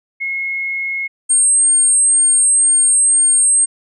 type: tone pair in turn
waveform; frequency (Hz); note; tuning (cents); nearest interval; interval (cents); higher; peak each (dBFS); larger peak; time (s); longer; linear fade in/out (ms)
sine; 2167 / 8551; C#7 / C9; -40 / +37; 2 octaves; 2377; second; -18 / -9; second; 0.2-1.08 / 1.29-3.66; second; 20
effects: none